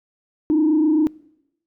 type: tone with frequency modulation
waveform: sine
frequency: 309.1 Hz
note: D#4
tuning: 11 cents flat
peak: -13 dBFS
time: 0.5-1.07 s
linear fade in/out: 0 ms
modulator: 27.5 Hz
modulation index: 0.64
effects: noise-tail reverb RT60 0.9 s tail -24 dB re dry + tanh soft clip ceiling -10 dBFS